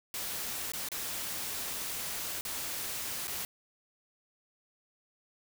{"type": "noise with dropouts", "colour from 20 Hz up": "white", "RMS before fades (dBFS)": -37, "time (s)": [0.14, 3.45], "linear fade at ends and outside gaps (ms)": 1, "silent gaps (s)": [[0.72, 0.735], [0.887, 0.917], [2.41, 2.451], [3.272, 3.279]], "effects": []}